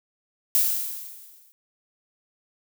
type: noise with exponential decay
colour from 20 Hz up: violet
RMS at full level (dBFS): -18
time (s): 0.55-1.52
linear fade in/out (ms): 0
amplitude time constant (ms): 210
effects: none